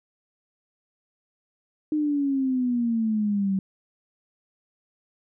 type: exponential sweep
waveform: sine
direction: down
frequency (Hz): 307.7 to 189.8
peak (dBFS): -21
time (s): 1.92-3.59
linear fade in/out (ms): 2
effects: none